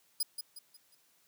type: tone with echo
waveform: 15% pulse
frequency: 4953 Hz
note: D#8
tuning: 9 cents flat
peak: -22 dBFS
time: 0.2-0.23 s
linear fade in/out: 5 ms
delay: 180 ms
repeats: 4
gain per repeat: -8 dB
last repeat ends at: 0.95 s
effects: white hiss -69 dBFS RMS until 1.27 s + high-pass 100 Hz 12 dB/octave